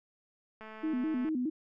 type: click train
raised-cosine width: 0.5 ms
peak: -33 dBFS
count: 149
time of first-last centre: 0.61-1.289 s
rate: 218 Hz
type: tone with vibrato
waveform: sine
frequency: 280 Hz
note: C#4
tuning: 18 cents sharp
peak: -29 dBFS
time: 0.83-1.5 s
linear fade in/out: 10 ms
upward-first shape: square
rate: 4.8 Hz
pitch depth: 200 cents each way
effects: none